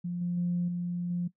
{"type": "tone with level steps", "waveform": "sine", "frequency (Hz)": 175.4, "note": "F3", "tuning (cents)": 8, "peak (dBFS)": [-30, -27, -25, -29, -27], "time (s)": [0.04, 1.28], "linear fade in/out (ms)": 10, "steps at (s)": [0.21, 0.37, 0.68, 1.1], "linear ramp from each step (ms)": 5, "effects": ["noise-tail reverb RT60 0.1 s tail -18 dB re dry", "tanh soft clip ceiling -21 dBFS"]}